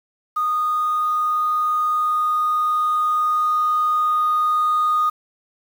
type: tone with level ramp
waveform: sine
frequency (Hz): 1234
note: D#6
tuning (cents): -15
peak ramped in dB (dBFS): -17 to -14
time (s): 0.36-5.1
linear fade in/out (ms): 10
effects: tanh soft clip ceiling -12 dBFS + 7-bit